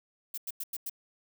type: noise bursts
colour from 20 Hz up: violet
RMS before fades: -36 dBFS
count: 5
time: 0.34-0.897 s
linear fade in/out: 5 ms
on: 37 ms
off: 93 ms
effects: none